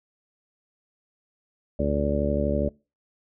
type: harmonic tone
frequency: 72.3 Hz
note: D2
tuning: 27 cents flat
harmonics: 1 / 2 / 3 / 4 / 5 / 6 / 7 / 8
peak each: -28 / -31 / -28 / -31 / -34 / -32 / -36 / -27 dBFS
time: 1.79-2.69 s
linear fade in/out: 5 ms
effects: noise-tail reverb RT60 0.3 s tail -24 dB re dry